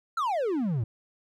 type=exponential sweep; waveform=triangle; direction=down; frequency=1396.9 to 103.83 Hz; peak=-23 dBFS; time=0.17-0.84 s; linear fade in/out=5 ms; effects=none